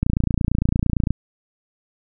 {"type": "click train", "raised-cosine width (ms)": 5, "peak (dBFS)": -6, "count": 32, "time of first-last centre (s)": [0.03, 1.106], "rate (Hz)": 28.8, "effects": []}